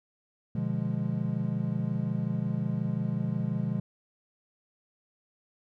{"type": "chord", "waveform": "triangle", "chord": "B diminished seventh", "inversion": "none", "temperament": "equal with one note detuned", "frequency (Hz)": [123.47, 149.05, 174.61, 207.7], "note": ["B2", "D3", "F3", "Ab3"], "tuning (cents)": [0, 26, 0, 0], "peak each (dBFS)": -31, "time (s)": [0.55, 3.8], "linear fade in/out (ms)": 5, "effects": []}